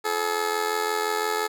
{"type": "tone with amplitude modulation", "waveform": "15% pulse", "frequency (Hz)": 429, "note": "A4", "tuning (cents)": -44, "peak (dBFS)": -14, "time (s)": [0.04, 1.48], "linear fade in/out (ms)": 20, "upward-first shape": "sine", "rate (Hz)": 85.8, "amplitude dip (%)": 70, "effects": []}